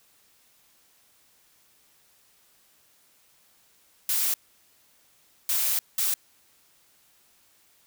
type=noise bursts at uneven times; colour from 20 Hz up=blue; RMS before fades=-25 dBFS; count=3; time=4.09-4.34 / 5.49-5.79 / 5.98-6.14 s; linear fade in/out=2 ms; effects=white hiss -62 dBFS RMS until 7.86 s